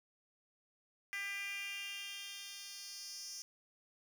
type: tone with high-pass filter sweep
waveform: 10% pulse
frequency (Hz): 399.1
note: G4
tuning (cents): +31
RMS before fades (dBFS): -45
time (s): 1.13-3.42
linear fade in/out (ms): 0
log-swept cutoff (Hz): 2000 to 5600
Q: 3.9
effects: none